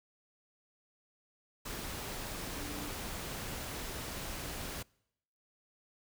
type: tone in noise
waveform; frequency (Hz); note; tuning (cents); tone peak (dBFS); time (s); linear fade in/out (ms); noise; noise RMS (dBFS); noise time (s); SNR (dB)
sine; 292.6; D4; -6; -44; 2.57-2.9; 10; pink; -41; 1.65-4.83; -6
effects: noise-tail reverb RT60 0.8 s tail -26 dB re dry